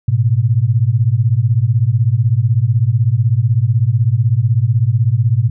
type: beating tone pair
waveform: sine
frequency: 107.7 / 123.7 Hz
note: A2 / B2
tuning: -37 / +3 cents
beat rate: 16 Hz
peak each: -13 dBFS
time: 0.08-5.5 s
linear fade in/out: 5 ms
effects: none

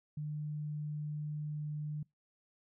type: tone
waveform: sine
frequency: 150.1 Hz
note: D3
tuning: 38 cents sharp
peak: -36 dBFS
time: 0.17-2.03 s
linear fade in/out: 5 ms
effects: noise-tail reverb RT60 0.2 s tail -25 dB re dry

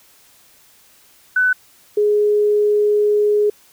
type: tone pair in turn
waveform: sine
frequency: 1500 / 417.2 Hz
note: F#6 / G#4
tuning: +23 / +8 cents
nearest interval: octave + minor seventh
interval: 2215 cents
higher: first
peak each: -12 dBFS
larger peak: neither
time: 1.36-1.53 / 1.97-3.5 s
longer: second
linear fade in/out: 5 ms
effects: white hiss -51 dBFS RMS until 3.72 s

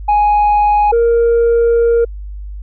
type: tone pair in turn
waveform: sine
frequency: 832 / 466.9 Hz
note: G#5 / A#4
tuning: +3 / +3 cents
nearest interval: minor seventh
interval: 1000 cents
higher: first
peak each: -6 dBFS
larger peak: neither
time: 0.08-0.92 / 0.92-2.05 s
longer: second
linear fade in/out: 10 ms
effects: tanh soft clip ceiling -7 dBFS + added 50 Hz sine -24 dBFS peak until 2.62 s

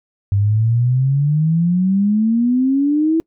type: exponential sweep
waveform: sine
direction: up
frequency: 98 to 329.6 Hz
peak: -12 dBFS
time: 0.32-3.2 s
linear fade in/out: 0 ms
effects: noise-tail reverb RT60 0.1 s tail -26 dB re dry

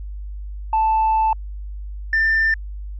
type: tone pair in turn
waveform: sine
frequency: 880 / 1787.7 Hz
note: A5 / A6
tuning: 0 / +27 cents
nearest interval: octave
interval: 1227 cents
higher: second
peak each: -13 dBFS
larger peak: neither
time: 0.73-1.33 / 2.13-2.54 s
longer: first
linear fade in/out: 2 ms
effects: tanh soft clip ceiling -12 dBFS + added 50 Hz sine -28 dBFS peak until 2.99 s

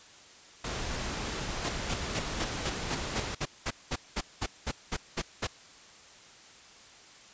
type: noise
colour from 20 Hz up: pink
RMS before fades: -35 dBFS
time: 0.64-3.35 s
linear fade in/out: 5 ms
type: noise bursts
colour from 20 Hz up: pink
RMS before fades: -31 dBFS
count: 16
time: 1.64-5.472 s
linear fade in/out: 10 ms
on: 52 ms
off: 200 ms
effects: white hiss -53 dBFS RMS until 7.33 s + resampled to 16000 Hz

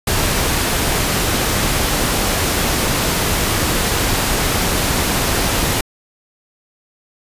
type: noise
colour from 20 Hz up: pink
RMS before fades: -17 dBFS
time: 0.07-5.81 s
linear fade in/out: 5 ms
effects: resampled to 32000 Hz

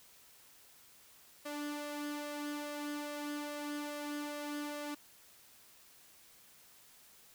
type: tone with flanger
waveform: sawtooth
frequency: 293.7 Hz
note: D4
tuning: in tune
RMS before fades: -41 dBFS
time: 1.45-4.95 s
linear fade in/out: 10 ms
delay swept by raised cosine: 1.8 to 2.8 ms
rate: 2.4 Hz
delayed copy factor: +0.5
effects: white hiss -61 dBFS RMS until 7.34 s

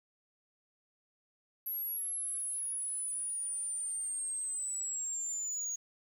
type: linear sweep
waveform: sine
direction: down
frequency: 11660 to 6645 Hz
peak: -32 dBFS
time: 1.66-5.76 s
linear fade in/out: 10 ms
effects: tanh soft clip ceiling -33 dBFS + 10-bit

